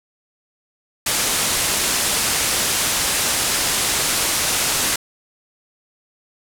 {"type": "low-pass noise", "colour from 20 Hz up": "white", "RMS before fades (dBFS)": -20, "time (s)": [1.06, 4.96], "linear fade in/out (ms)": 5, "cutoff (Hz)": 11000, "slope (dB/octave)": 24, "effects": []}